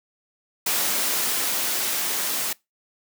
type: noise with level ramp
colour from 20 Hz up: white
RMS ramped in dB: -23 to -26 dBFS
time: 0.66-2.53 s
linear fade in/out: 5 ms
effects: noise-tail reverb RT60 0.2 s tail -23 dB re dry + high-pass 200 Hz 12 dB/octave